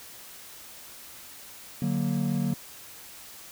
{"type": "chord", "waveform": "triangle", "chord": "D augmented", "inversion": "none", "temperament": "equal", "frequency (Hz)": [146.83, 185, 233.1], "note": ["D3", "F#3", "A#3"], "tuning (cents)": [0, 0, 0], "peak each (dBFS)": -27, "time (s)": [1.82, 2.54], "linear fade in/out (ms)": 2, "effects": ["white hiss -46 dBFS RMS until 3.51 s"]}